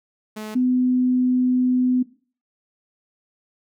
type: tone pair in turn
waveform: sawtooth / sine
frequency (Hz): 214.8 / 252.1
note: A3 / B3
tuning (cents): -41 / +36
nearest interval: minor third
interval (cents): 277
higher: second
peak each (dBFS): -26 / -16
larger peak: second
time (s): 0.36-0.55 / 0.55-2.03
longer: second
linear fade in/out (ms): 10
effects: noise-tail reverb RT60 0.4 s tail -17 dB re dry